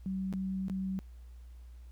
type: tone with dropouts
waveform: sine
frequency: 190.1 Hz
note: F#3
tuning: 47 cents sharp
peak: -32 dBFS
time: 0.06-0.99 s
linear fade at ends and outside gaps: 0 ms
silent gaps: 0.327-0.337 / 0.683-0.698 s
effects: added 60 Hz sine -47 dBFS peak until 1.91 s + pink hiss -70 dBFS RMS until 1.91 s